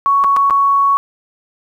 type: tone with dropouts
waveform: sine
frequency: 1114 Hz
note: C#6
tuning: 8 cents sharp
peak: -9 dBFS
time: 0.06-0.97 s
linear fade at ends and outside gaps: 0 ms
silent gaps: 0.239-0.244 / 0.364-0.368 / 0.499-0.507 s
effects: 8-bit